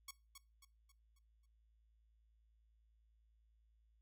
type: tone with echo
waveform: 5% pulse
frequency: 1112 Hz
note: C#6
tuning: 5 cents sharp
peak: -35 dBFS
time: 0.08-0.11 s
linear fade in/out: 5 ms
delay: 270 ms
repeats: 5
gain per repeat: -7 dB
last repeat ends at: 1.46 s
effects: noise-tail reverb RT60 0.3 s tail -21 dB re dry + added 55 Hz sine -70 dBFS peak until 4.01 s